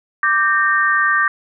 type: chord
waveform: sine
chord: G minor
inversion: second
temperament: equal with one note detuned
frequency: 1174.7 / 1568 / 1834.7 Hz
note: D6 / G6 / Bb6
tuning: 0 / 0 / -28 cents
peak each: -17 dBFS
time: 0.23-1.28 s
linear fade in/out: 2 ms
effects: none